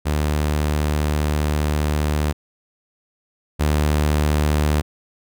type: tone pair in turn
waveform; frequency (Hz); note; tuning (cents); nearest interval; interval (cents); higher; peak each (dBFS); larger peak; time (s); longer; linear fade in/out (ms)
sawtooth; 75 / 75; D2 / D2; +37 / +37; unison; 0; neither; -14 / -12; second; 0.05-2.33 / 3.59-4.82; first; 20
effects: none